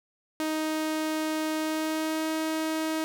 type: tone with pitch glide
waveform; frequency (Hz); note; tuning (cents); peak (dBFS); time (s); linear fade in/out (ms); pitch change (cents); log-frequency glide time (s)
sawtooth; 312.6 to 316.6; D#4 to D#4; +8 to +30; -23; 0.4-3.04; 0; +22; 1.56-2.31
effects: none